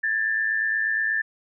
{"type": "tone pair together", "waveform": "sine", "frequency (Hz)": [1661.2, 1769.6], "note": ["G#6", "A6"], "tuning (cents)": [0, 9], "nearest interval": "minor second", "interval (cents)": 109, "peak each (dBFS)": [-28, -22], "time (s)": [0.03, 1.22], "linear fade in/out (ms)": 10, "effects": []}